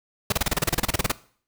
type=noise bursts; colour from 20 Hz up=pink; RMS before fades=-21 dBFS; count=16; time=0.3-1.118 s; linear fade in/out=5 ms; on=23 ms; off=30 ms; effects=noise-tail reverb RT60 0.5 s tail -19 dB re dry